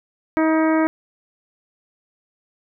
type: harmonic tone with a mistuned harmonic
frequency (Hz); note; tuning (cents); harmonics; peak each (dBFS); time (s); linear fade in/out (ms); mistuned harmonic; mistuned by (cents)
317.8; D#4; +37; 1 / 2 / 3 / 4 / 5 / 6 / 7; -16 / -22 / -26 / -28 / -30 / -32 / -33; 0.37-0.87; 0; 4; -16
effects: none